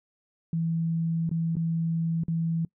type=tone with dropouts; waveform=sine; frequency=164.81 Hz; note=E3; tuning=in tune; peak=-24 dBFS; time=0.53-2.65 s; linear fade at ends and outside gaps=2 ms; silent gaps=1.293-1.313 / 1.555-1.567 / 2.236-2.282 s; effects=noise-tail reverb RT60 0.1 s tail -23 dB re dry